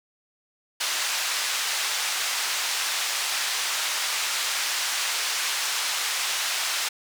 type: band-pass noise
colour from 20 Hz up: white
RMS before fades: -27 dBFS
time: 0.8-6.89 s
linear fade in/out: 10 ms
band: 960 to 6200 Hz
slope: 12 dB/octave
effects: none